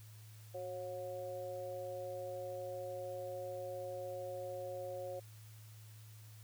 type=tone with amplitude modulation; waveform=sine; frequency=545 Hz; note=C#5; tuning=29 cents flat; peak=-37 dBFS; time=0.54-5.2 s; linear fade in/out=10 ms; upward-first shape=sine; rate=177 Hz; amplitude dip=85%; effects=added 108 Hz sine -53 dBFS peak until 6.43 s + white hiss -63 dBFS RMS until 6.43 s